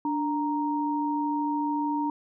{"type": "tone pair together", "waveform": "sine", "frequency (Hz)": [293.7, 932.4], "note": ["D4", "A#5"], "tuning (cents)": [0, 0], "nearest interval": "octave + minor sixth", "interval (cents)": 2000, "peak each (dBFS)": [-27, -28], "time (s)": [0.05, 2.1], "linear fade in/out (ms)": 2, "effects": []}